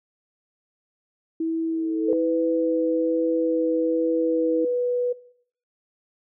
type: tone with vibrato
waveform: sine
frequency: 324.2 Hz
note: E4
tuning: 29 cents flat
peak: -22 dBFS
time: 1.4-4.65 s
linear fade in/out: 5 ms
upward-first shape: sine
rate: 1.2 Hz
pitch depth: 11 cents each way
type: tone with exponential growth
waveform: sine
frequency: 440 Hz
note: A4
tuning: in tune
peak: -18 dBFS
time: 1.62-2.13 s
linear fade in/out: 1 ms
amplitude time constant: 110 ms
type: tone with pitch glide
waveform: sine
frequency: 499.8 to 491.2 Hz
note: B4 to B4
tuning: +21 to -9 cents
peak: -21 dBFS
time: 2.08-5.13 s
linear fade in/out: 10 ms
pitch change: -30 cents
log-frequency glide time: 2.53-4.66 s
effects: noise-tail reverb RT60 0.6 s tail -19 dB re dry